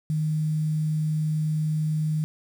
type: tone with quantisation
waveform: sine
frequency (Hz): 154.8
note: D#3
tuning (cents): -9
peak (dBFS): -22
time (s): 0.1-2.24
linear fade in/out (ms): 0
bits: 8
effects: none